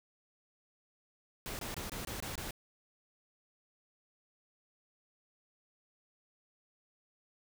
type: noise bursts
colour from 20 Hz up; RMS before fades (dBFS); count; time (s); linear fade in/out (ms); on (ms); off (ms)
pink; -41; 7; 1.46-2.508; 0; 130; 23
effects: none